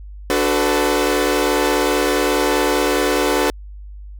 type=chord; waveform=sawtooth; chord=B minor seventh; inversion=first; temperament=equal with one note detuned; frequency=293.7 / 370 / 440 / 504.8 Hz; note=D4 / F#4 / A4 / B4; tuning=0 / 0 / 0 / +38 cents; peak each=-17 dBFS; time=0.3-3.5 s; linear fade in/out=0 ms; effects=added 50 Hz sine -32 dBFS peak until 4.19 s